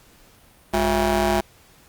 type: ring-modulated tone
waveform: 20% pulse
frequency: 150.8 Hz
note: D3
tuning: 46 cents sharp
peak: -10 dBFS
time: 0.73-1.41 s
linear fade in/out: 10 ms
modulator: 508 Hz
effects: pink hiss -53 dBFS RMS until 1.88 s + Opus 48 kbps